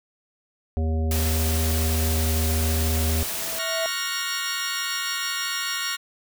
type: harmonic tone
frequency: 79.7 Hz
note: D#2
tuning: 42 cents sharp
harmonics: 1 / 3 / 5 / 7 / 9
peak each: -21 / -31 / -35 / -38 / -40 dBFS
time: 0.77-3.23 s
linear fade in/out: 0 ms
type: noise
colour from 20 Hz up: white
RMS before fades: -29 dBFS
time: 1.11-3.59 s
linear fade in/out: 2 ms
type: tone with exponential growth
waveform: triangle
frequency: 656 Hz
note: E5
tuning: 9 cents flat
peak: -21 dBFS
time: 2.89-3.86 s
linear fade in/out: 0 ms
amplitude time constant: 210 ms
type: chord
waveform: 15% pulse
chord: Gb major seventh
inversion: second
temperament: equal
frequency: 1108.7 / 1396.9 / 1480 / 1864.7 Hz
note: Db6 / F6 / Gb6 / Bb6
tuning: 0 / 0 / 0 / 0 cents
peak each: -26 / -24 / -28 / -23 dBFS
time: 3.58-5.97 s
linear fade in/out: 20 ms
effects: none